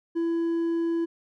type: tone with hard clipping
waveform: triangle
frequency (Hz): 334.2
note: E4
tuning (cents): +24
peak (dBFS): -24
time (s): 0.15-1.06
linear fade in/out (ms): 20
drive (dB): 5
effects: none